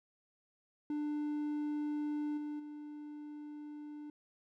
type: tone with level steps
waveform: triangle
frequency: 297.2 Hz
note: D4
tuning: 21 cents sharp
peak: -32 / -36 / -42 dBFS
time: 0.9-4.1 s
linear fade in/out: 2 ms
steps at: 2.37 / 2.59 s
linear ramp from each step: 10 ms
effects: none